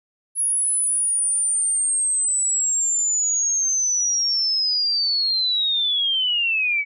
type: linear sweep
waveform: sine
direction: down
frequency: 10548 to 2241 Hz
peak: -18 dBFS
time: 0.35-6.85 s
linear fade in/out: 50 ms
effects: none